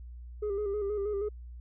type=tone with vibrato; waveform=sine; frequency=408.4 Hz; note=G#4; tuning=29 cents flat; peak=-27 dBFS; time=0.42-1.29 s; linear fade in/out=10 ms; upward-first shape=square; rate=6.3 Hz; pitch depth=48 cents each way; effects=tanh soft clip ceiling -28 dBFS + added 60 Hz sine -42 dBFS peak until 1.6 s